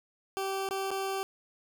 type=tone with dropouts; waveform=20% pulse; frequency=387.5 Hz; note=G4; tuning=20 cents flat; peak=-26 dBFS; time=0.37-1.23 s; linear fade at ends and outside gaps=0 ms; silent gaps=0.688-0.709 / 0.906-0.914 s; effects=none